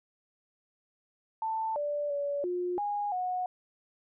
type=tone with pitch steps; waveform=sine; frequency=887 / 585 / 571 / 357 / 822 / 731 Hz; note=A5 / D5 / D5 / F4 / G#5 / F#5; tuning=+14 / -7 / -49 / +38 / -18 / -21 cents; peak=-29 dBFS; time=1.42-3.46 s; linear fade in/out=2 ms; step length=340 ms; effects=none